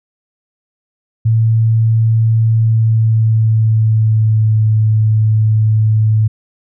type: tone with pitch glide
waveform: sine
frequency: 112.5 to 108.86 Hz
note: A2 to A2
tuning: +39 to -18 cents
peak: -8 dBFS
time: 1.25-6.28 s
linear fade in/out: 10 ms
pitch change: -57 cents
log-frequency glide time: 2.5-4.63 s
effects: none